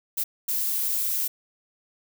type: noise bursts at uneven times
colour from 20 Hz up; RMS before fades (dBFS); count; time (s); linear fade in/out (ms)
violet; -26; 2; 0.17-0.24 / 0.48-1.28; 10
effects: none